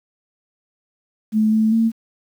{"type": "tone with pitch steps", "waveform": "sine", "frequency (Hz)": [216.5, 218.9, 226], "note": ["A3", "A3", "A3"], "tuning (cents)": [-28, -9, 47], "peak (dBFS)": -13, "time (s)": [1.32, 1.92], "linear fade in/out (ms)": 50, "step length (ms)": 200, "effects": ["8-bit"]}